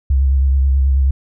sine tone with vibrato, 67.4 Hz, C#2, 48 cents flat, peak -10 dBFS, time 0.1-1.11 s, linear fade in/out 5 ms, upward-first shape sine, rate 9.3 Hz, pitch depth 44 cents each way, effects none

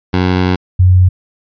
15% pulse / sine tone pair in turn, 91.6 / 91.6 Hz, F#2 / F#2, -17 / -17 cents, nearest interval unison, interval 0 cents, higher neither, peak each -4 dBFS, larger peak neither, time 0.13-0.56 / 0.79-1.09 s, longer first, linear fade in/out 10 ms, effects resampled to 11025 Hz

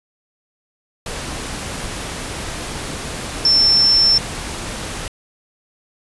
sine tone in noise, 5370 Hz, E8, 31 cents sharp, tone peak -10 dBFS, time 3.45-4.18 s, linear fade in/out 2 ms, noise pink, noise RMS -27 dBFS, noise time 1.06-5.08 s, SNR +14 dB, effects resampled to 24000 Hz

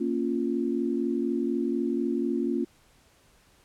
sine chord, Bb minor, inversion none, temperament equal, 233.1 / 277.2 / 349.2 Hz, Bb3 / Db4 / F4, 0 / 0 / 0 cents, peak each -29 dBFS, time 0-2.65 s, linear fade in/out 10 ms, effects pink hiss -61 dBFS RMS until 3.64 s + low-pass 12000 Hz 12 dB/octave

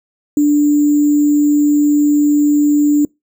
sine tone with sample-and-hold, 293.7 Hz, D4, in tune, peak -8 dBFS, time 0.37-3.05 s, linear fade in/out 2 ms, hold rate 7350 Hz, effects noise-tail reverb RT60 0.2 s tail -26 dB re dry

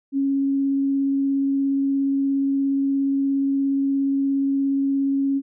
sine tone with vibrato, 275 Hz, C#4, 14 cents flat, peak -18 dBFS, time 0.12-5.42 s, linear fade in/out 50 ms, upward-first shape triangle, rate 17 Hz, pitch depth 9 cents each way, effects none

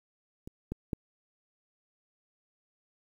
clicks, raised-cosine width 3 ms, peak -29 / -21 / -18 dBFS, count 3, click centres 0.475 / 0.72 / 0.932 s, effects 9-bit

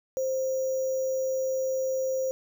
sine tone with sample-and-hold, 525 Hz, C5, 6 cents sharp, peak -25 dBFS, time 0.17-2.31 s, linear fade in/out 0 ms, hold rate 6300 Hz, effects none

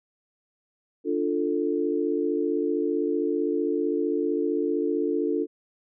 sine chord, D minor, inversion none, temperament equal with one note detuned, 293.7 / 349.2 / 442.3 Hz, D4 / F4 / A4, 0 / 0 / +9 cents, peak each -27 dBFS, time 1.04-5.47 s, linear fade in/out 50 ms, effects none

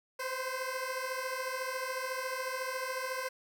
15% pulse beating tone pair, 511 / 525 Hz, C5 / C5, -41 / +6 cents, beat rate 14 Hz, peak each -31 dBFS, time 0.19-3.29 s, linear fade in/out 10 ms, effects none

